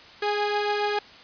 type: tone pair together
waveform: sawtooth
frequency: 415.3 / 823.4 Hz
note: G#4 / G#5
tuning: 0 / -15 cents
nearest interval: octave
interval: 1185 cents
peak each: -21 / -24 dBFS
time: 0.22-0.99 s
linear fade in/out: 5 ms
effects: white hiss -47 dBFS RMS until 1.23 s + resampled to 11025 Hz